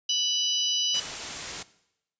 harmonic tone, 987.8 Hz, B5, in tune, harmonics 3 / 4 / 5 / 6, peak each -25 / -33 / -31 / -30 dBFS, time 0.09-1 s, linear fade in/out 5 ms
white noise, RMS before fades -34 dBFS, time 0.94-1.63 s, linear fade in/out 5 ms
effects noise-tail reverb RT60 0.8 s tail -18 dB re dry + resampled to 16000 Hz

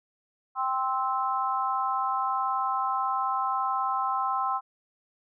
sine chord, C major, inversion second, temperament just, 784.9 / 1046.5 / 1308.1 Hz, G5 / C6 / E6, +2 / 0 / -14 cents, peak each -30 / -28 / -30 dBFS, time 0.55-4.61 s, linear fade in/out 50 ms, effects none

